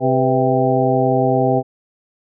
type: harmonic tone with a mistuned harmonic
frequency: 131 Hz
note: C3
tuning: 2 cents sharp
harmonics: 1 / 2 / 3 / 4 / 5 / 6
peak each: -20 / -20 / -20 / -20 / -20 / -20 dBFS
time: 0-1.63 s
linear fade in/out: 50 ms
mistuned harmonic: 4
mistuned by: -80 cents
effects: none